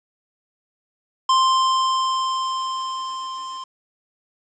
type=tone with level ramp; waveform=square; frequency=1046.5 Hz; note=C6; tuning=in tune; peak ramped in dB=-14 to -31 dBFS; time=1.29-3.64 s; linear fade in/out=5 ms; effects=resampled to 16000 Hz + 8-bit